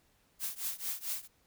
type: noise with tremolo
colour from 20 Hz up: blue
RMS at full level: -34 dBFS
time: 0.39-1.28 s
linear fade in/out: 50 ms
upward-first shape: triangle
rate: 4.5 Hz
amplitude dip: 95%
effects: pink hiss -70 dBFS RMS until 1.46 s